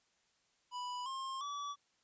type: tone with pitch steps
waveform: square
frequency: 987.8 / 1064.8 / 1147.9 Hz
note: B5 / C6 / D6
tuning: 0 / +30 / -40 cents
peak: -40 dBFS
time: 0.71-1.76 s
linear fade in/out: 50 ms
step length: 350 ms
effects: white hiss -75 dBFS RMS until 2.03 s + resampled to 16000 Hz